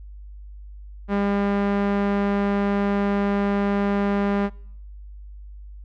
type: tone with low-pass filter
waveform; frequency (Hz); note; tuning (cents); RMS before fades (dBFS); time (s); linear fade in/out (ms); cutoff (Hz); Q
sawtooth; 201; G3; +44; -22; 1.08-4.5; 50; 1800; 0.79
effects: noise-tail reverb RT60 0.7 s tail -25 dB re dry + added 50 Hz sine -37 dBFS peak until 5.84 s